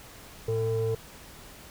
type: tone pair together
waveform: sine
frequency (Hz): 111.27 / 449.1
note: A2 / A4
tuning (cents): +20 / +35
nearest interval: 2 octaves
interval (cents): 2415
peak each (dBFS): -27 / -25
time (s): 0.48-0.95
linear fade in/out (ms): 5
effects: tanh soft clip ceiling -21 dBFS + pink hiss -48 dBFS RMS until 1.7 s